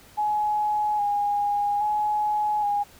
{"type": "tone with vibrato", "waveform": "sine", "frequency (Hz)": 830.6, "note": "G#5", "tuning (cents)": 0, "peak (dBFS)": -21, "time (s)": [0.17, 2.84], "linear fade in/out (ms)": 20, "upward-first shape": "square", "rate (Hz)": 0.61, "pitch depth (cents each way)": 24, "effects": ["pink hiss -51 dBFS RMS until 2.99 s"]}